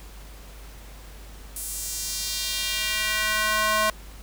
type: tone with high-pass filter sweep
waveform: square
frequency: 214.8 Hz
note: A3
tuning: 41 cents flat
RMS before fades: -26 dBFS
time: 1.56-3.9 s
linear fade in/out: 2 ms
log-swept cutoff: 9700 to 870 Hz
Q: 1.4
effects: added 50 Hz sine -41 dBFS peak until 4.22 s + pink hiss -48 dBFS RMS until 4.22 s